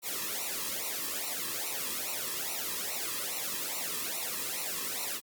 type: noise with flanger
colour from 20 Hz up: white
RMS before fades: -35 dBFS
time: 0.02-5.21 s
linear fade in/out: 50 ms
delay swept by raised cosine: 0.6 to 1.39 ms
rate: 2.4 Hz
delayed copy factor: -0.95
effects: Opus 48 kbps